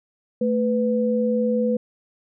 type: tone pair together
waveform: sine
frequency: 221.4 / 497 Hz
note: A3 / B4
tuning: +11 / +11 cents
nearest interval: octave + major second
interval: 1400 cents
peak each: -21 dBFS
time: 0.41-1.77 s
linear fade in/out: 5 ms
effects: none